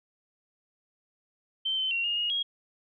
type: tone with pitch steps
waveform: sine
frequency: 3107 / 3069 / 2745 / 2842 / 2869 / 3282 Hz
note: G7 / G7 / F7 / F7 / F7 / G#7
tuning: -16 / -37 / -31 / +30 / +46 / -21 cents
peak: -26 dBFS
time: 1.65-2.43 s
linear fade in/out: 10 ms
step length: 130 ms
effects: none